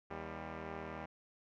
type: tone pair together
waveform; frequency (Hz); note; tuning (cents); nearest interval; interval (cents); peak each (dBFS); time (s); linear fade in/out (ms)
5% pulse; 79.8 / 198.66; D#2 / G3; +44 / +23; octave + major third; 1579; -33 / -34; 0.1-1.06; 10
effects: low-pass 2000 Hz 12 dB/octave